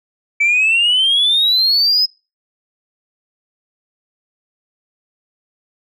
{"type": "exponential sweep", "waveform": "sine", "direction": "up", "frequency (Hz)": [2295, 5130], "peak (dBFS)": -9, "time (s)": [0.4, 2.06], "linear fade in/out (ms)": 10, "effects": ["noise-tail reverb RT60 0.3 s tail -26 dB re dry", "tanh soft clip ceiling -8 dBFS"]}